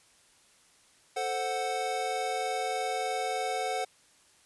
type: chord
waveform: square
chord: F# diminished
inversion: first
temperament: equal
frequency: 440 / 523.3 / 740 Hz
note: A4 / C5 / F#5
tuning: 0 / 0 / 0 cents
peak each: -37 / -37 / -32 dBFS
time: 1.16-3.85 s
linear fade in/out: 10 ms
effects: white hiss -62 dBFS RMS until 4.45 s + resampled to 24000 Hz